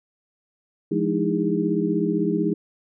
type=tone cluster; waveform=sine; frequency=173.1 / 210.3 / 306.1 / 322.1 / 406.2 Hz; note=F3 / G#3 / D#4 / E4 / G#4; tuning=-15 / +22 / -28 / -40 / -38 cents; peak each=-26 dBFS; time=0.91-2.54 s; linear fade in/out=10 ms; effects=none